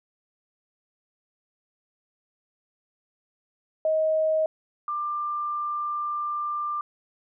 sine tone pair in turn, 630 / 1189.3 Hz, D#5 / D6, +21 / +21 cents, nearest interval major seventh, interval 1100 cents, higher second, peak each -20 / -26 dBFS, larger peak first, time 3.85-4.46 / 4.88-6.81 s, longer second, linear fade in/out 2 ms, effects none

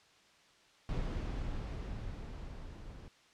brown noise with level ramp, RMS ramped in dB -35 to -49 dBFS, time 0.89-3.08 s, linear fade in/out 0 ms, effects white hiss -64 dBFS RMS until 3.33 s + low-pass 5000 Hz 12 dB/octave

